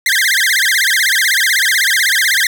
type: tone with vibrato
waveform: sawtooth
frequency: 1820 Hz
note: A#6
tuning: 42 cents flat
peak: -7 dBFS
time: 0.06-2.47 s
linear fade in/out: 2 ms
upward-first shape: sine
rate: 16 Hz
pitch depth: 270 cents each way
effects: none